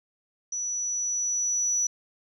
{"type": "tone with level ramp", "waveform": "sine", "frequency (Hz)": 5910, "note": "F#8", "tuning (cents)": -3, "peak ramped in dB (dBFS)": [-28, -21], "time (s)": [0.52, 1.87], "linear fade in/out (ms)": 5, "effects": ["tanh soft clip ceiling -18 dBFS"]}